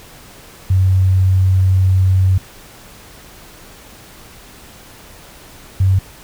sine tone pair in turn, 93.9 / 95.1 Hz, F#2 / F#2, +26 / +48 cents, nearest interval unison, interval 22 cents, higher second, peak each -9 dBFS, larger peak neither, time 0.7-2.38 / 5.8-5.99 s, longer first, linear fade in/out 5 ms, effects pink hiss -40 dBFS RMS until 6.23 s

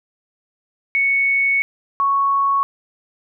sine tone pair in turn, 2217 / 1108.5 Hz, C#7 / C#6, 0 / 0 cents, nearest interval octave, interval 1200 cents, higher first, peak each -14 dBFS, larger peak neither, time 0.95-1.62 / 2-2.63 s, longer first, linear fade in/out 0 ms, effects none

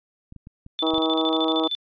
clicks, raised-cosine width 5 ms, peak -29 dBFS, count 6, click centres 0.324 / 0.363 / 0.471 / 0.664 / 0.937 / 0.981 s
sine tone with tremolo, 3520 Hz, A7, in tune, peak -23 dBFS, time 0.79-1.75 s, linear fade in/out 0 ms, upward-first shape square, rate 13 Hz, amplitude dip 80%
harmonic tone, 160 Hz, D#3, 49 cents sharp, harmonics 2 / 3 / 4 / 5 / 6 / 7 / 8, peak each -23 / -27 / -29 / -31 / -33 / -34 / -35 dBFS, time 0.82-1.68 s, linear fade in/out 10 ms
effects resampled to 11025 Hz

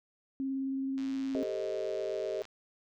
sine tone with vibrato, 268.6 Hz, C4, 46 cents sharp, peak -31 dBFS, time 0.4-1.43 s, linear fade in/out 0 ms, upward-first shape triangle, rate 19 Hz, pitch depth 17 cents each way
click train, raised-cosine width 0.2 ms, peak -33 dBFS, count 166, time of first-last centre 0.98-2.453 s, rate 112 Hz
sine chord, A half-diminished seventh, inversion third, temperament equal, 392 / 440 / 523.3 / 622.3 Hz, G4 / A4 / C5 / Eb5, 0 / 0 / 0 / 0 cents, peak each -37 / -38 / -40 / -36 dBFS, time 1.35-2.42 s, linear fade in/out 0 ms
effects none

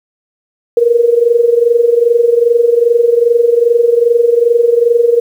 sine tone with amplitude modulation, 471.9 Hz, A#4, 21 cents sharp, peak -3 dBFS, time 0.77-5.2 s, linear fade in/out 2 ms, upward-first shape sine, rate 22.5 Hz, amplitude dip 75%, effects 7-bit

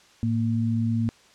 sine tone pair together, 110.57 / 230.4 Hz, A2 / A#3, +9 / -20 cents, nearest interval octave + minor second, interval 1271 cents, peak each -24 dBFS, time 0.23-1.09 s, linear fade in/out 0 ms, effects white hiss -55 dBFS RMS until 1.34 s + low-pass 6000 Hz 12 dB/octave

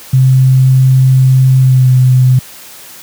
sine tone with pitch glide, 130.81 to 127.97 Hz, C3 to C3, 0 to -38 cents, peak -3 dBFS, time 0.13-2.39 s, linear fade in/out 5 ms, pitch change -38 cents, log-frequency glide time 1.59-1.91 s, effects white hiss -33 dBFS RMS until 3.02 s + high-pass 80 Hz 12 dB/octave

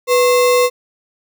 sine tone with sample-and-hold, 493.9 Hz, B4, in tune, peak -9 dBFS, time 0.07-0.7 s, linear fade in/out 50 ms, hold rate 1575 Hz, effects none

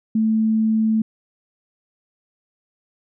sine tone, 220 Hz, A3, in tune, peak -15 dBFS, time 0.15-1.02 s, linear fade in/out 5 ms, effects none

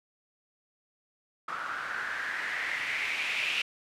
blue noise with low-pass filter sweep, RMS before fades -33 dBFS, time 1.48-3.62 s, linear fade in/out 5 ms, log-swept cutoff 1300 to 2700 Hz, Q 5.4, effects none

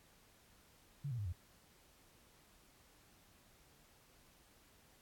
sine tone with pitch steps, 142 / 120.79 / 102.76 / 87.41 Hz, C#3 / B2 / G#2 / F2, +42 / -38 / -18 / +2 cents, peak -38 dBFS, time 1.04-1.328 s, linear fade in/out 10 ms, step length 72 ms, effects pink hiss -67 dBFS RMS until 5.01 s + AAC 64 kbps

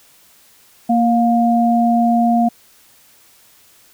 sine tone pair together, 233.1 / 707 Hz, A#3 / F5, 0 / +21 cents, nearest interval octave + perfect fifth, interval 1921 cents, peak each -13 / -15 dBFS, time 0.89-2.49 s, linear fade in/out 10 ms, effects white hiss -50 dBFS RMS until 3.93 s

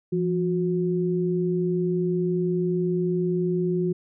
sine tone pair together, 171.36 / 363.1 Hz, F3 / F#4, -33 / -33 cents, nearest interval octave + minor second, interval 1300 cents, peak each -24 dBFS, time 0.12-3.93 s, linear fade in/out 10 ms, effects none

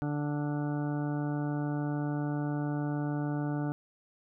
harmonic tone, 146.83 Hz, D3, in tune, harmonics 1 / 2 / 3 / 4 / 5 / 6 / 8 / 9 / 10, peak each -32 / -33 / -45 / -44 / -44 / -46 / -51 / -53 / -48 dBFS, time 0.02-3.72 s, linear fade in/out 0 ms, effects none

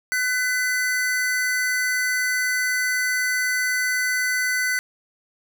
square tone pair together, 1504 / 2008 Hz, F#6 / B6, +28 / +28 cents, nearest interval perfect fourth, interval 500 cents, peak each -24 dBFS, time 0.12-4.79 s, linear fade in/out 0 ms, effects none

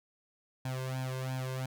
sawtooth tone with flanger, 129.9 Hz, C3, 12 cents flat, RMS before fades -36 dBFS, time 0.65-1.66 s, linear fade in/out 5 ms, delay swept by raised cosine 1.2 to 1.94 ms, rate 2.9 Hz, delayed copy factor +0.95, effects none

